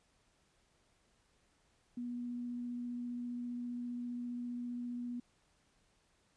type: tone with vibrato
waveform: sine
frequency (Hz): 242.5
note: B3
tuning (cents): -31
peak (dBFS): -38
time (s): 1.97-5.2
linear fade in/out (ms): 5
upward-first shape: triangle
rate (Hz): 15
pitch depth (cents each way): 9
effects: pink hiss -73 dBFS RMS until 6.36 s + resampled to 22050 Hz